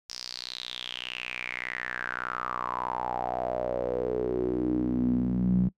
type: tone with band-pass filter sweep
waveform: sawtooth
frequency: 61.74 Hz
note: B1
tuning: in tune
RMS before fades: -30 dBFS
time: 0.09-5.69 s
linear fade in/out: 10 ms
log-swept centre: 5300 to 170 Hz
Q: 7
effects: noise-tail reverb RT60 0.1 s tail -22 dB re dry